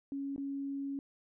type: tone with dropouts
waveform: sine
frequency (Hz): 277.2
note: C#4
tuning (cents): 0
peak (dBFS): -35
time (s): 0.12-0.99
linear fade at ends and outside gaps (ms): 1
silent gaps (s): 0.362-0.379
effects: none